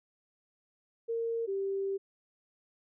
sine tone pair in turn, 460 / 391.3 Hz, A#4 / G4, -23 / -3 cents, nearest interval minor third, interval 280 cents, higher first, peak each -30 / -30 dBFS, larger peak neither, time 1.08-1.47 / 1.47-1.98 s, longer second, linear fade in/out 20 ms, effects none

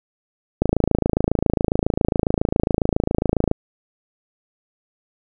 click train, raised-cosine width 2 ms, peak -3 dBFS, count 80, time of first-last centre 0.62-3.514 s, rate 27.3 Hz, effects none

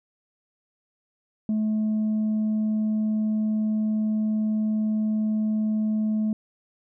sine tone, 215.6 Hz, A3, 35 cents flat, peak -19 dBFS, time 1.49-6.33 s, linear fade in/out 2 ms, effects tanh soft clip ceiling -20 dBFS

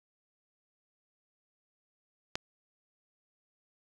click, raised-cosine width 0.2 ms, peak -14 dBFS, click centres 2.355 s, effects resampled to 24000 Hz

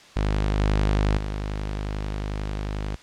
sawtooth tone with level steps, 51.2 Hz, G#1, 24 cents flat, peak -17 / -15 / -23 dBFS, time 0.16-2.96 s, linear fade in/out 5 ms, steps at 0.58 / 1.17 s, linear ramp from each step 5 ms, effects white hiss -48 dBFS RMS until 3.02 s + low-pass 5000 Hz 12 dB/octave

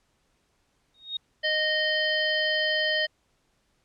sine tone with exponential growth, 3729 Hz, A#7, in tune, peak -25 dBFS, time 0.94-1.17 s, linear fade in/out 5 ms, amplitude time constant 50 ms
harmonic tone, 618 Hz, D#5, 12 cents flat, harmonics 1 / 3 / 5 / 7 / 8, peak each -29 / -26 / -28 / -35 / -37 dBFS, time 1.43-3.07 s, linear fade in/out 20 ms
effects pink hiss -70 dBFS RMS until 3.84 s + low-pass 9000 Hz 12 dB/octave

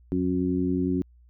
harmonic tone with a mistuned harmonic, 90.7 Hz, F#2, 34 cents flat, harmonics 1 / 2 / 3 / 4, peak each -33 / -28 / -25 / -30 dBFS, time 0.12-1.02 s, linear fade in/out 0 ms, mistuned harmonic 1, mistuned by -130 cents, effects added 60 Hz sine -52 dBFS peak until 1.29 s

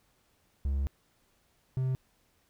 triangle tone pair in turn, 68.9 / 130.07 Hz, C#2 / C3, -10 / -10 cents, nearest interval major seventh, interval 1100 cents, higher second, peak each -25 dBFS, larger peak neither, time 0.65-0.87 / 1.77-1.95 s, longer first, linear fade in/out 0 ms, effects pink hiss -70 dBFS RMS until 2.49 s

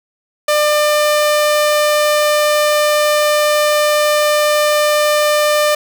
sawtooth tone, 598 Hz, D5, 31 cents sharp, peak -7 dBFS, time 0.48-5.75 s, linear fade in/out 5 ms, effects none

